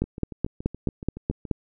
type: two click trains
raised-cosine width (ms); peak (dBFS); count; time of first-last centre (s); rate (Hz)
3; -10 / -23; 8 / 11; 0.02-1.513 / 0.04-1.452; 4.69 / 7.08
effects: none